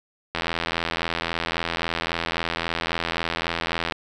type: click train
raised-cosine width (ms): 0.3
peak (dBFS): -8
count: 300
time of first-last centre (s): 0.35-3.922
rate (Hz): 83.7
effects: none